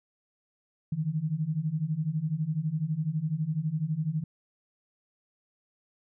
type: beating tone pair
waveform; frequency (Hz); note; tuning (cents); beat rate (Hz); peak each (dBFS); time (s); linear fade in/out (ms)
sine; 149.2 / 161.2; D3 / E3; +28 / -38; 12; -31 / -29; 0.92-4.24; 5
effects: none